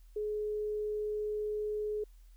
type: tone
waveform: sine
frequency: 422.4 Hz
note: G#4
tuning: 29 cents sharp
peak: -32 dBFS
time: 0.16-2.04 s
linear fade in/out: 5 ms
effects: added 41 Hz sine -53 dBFS peak until 2.36 s + white hiss -72 dBFS RMS until 2.36 s